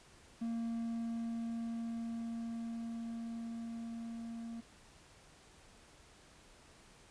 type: tone with level ramp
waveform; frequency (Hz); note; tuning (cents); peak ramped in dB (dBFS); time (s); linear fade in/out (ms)
triangle; 230.3; A#3; -21; -33 to -40; 0.41-4.61; 10
effects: pink hiss -61 dBFS RMS until 7.1 s + resampled to 22050 Hz